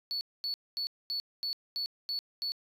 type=tone bursts; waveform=triangle; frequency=4435 Hz; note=C#8; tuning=in tune; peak=-29 dBFS; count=8; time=0.11-2.52 s; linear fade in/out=0 ms; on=100 ms; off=230 ms; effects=tanh soft clip ceiling -27 dBFS